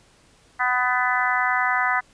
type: harmonic tone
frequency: 249.9 Hz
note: B3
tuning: 21 cents sharp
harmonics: 3 / 4 / 5 / 6 / 7 / 8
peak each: -26 / -26 / -26 / -26 / -26 / -26 dBFS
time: 0.59-2.01 s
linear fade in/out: 20 ms
effects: pink hiss -56 dBFS RMS until 2.13 s + resampled to 22050 Hz